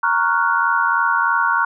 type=chord; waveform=sine; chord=Gb major seventh; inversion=first; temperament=equal; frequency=932.3 / 1108.7 / 1396.9 / 1480 Hz; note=Bb5 / Db6 / F6 / Gb6; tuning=0 / 0 / 0 / 0 cents; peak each=-20 dBFS; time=0.03-1.65 s; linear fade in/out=5 ms; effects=none